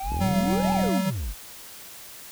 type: tone with vibrato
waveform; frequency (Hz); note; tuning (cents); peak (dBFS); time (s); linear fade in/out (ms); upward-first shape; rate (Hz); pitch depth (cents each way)
triangle; 760; F#5; +46; -28; 0-0.98; 5; triangle; 1.9; 210
type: exponential two-way sweep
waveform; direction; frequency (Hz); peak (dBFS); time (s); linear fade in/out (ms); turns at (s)
triangle; up then down; 38.69 to 898 to 38.69; -25; 0.02-1.35; 50; 0.73
type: click train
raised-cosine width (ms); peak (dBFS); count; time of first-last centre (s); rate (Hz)
3; -21; 33; 0.12-0.889; 41.6
type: tone with tremolo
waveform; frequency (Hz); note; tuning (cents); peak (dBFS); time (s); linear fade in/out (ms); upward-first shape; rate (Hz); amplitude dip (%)
square; 190; F#3; +46; -22; 0.2-1.11; 20; sine; 6.9; 25
effects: white hiss -43 dBFS RMS until 2.31 s